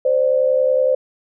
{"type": "tone pair together", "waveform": "sine", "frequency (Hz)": [520, 590.6], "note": ["C5", "D5"], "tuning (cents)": [-11, 10], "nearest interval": "major second", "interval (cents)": 221, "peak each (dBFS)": [-14, -19], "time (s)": [0.05, 0.95], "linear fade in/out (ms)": 5, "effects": []}